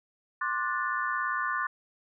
sine chord, D dominant seventh, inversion third, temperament just, 1057.2 / 1174.7 / 1468.3 / 1762 Hz, C6 / D6 / F#6 / A6, +18 / 0 / -14 / +2 cents, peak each -33 dBFS, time 0.41-1.67 s, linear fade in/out 5 ms, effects none

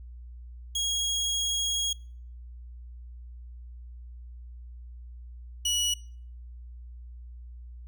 25% pulse tone pair in turn, 3296 / 2925 Hz, G#7 / F#7, -14 / -21 cents, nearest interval major second, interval 207 cents, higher first, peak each -23 / -21 dBFS, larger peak second, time 0.75-1.93 / 5.65-5.94 s, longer first, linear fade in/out 5 ms, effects noise-tail reverb RT60 0.5 s tail -25 dB re dry + added 60 Hz sine -41 dBFS peak until 7.87 s

